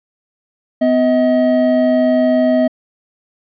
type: tone pair together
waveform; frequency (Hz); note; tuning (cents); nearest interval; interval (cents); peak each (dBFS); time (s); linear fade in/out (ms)
triangle; 252 / 635; B3 / D#5; +35 / +35; octave + major third; 1600; -11; 0.81-2.68; 10
effects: resampled to 11025 Hz